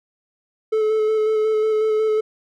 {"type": "tone with vibrato", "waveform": "triangle", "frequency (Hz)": 433.7, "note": "A4", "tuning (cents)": -25, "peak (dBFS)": -14, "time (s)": [0.72, 2.21], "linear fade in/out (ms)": 10, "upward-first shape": "square", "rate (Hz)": 5.5, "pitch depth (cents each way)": 14, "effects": []}